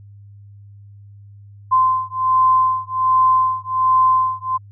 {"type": "beating tone pair", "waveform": "sine", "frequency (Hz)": [1035, 1036.3], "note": ["C6", "C6"], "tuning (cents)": [-19, -17], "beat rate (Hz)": 1.3, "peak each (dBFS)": -16, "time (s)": [1.71, 4.58], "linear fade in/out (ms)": 20, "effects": ["added 101 Hz sine -39 dBFS peak until 4.71 s"]}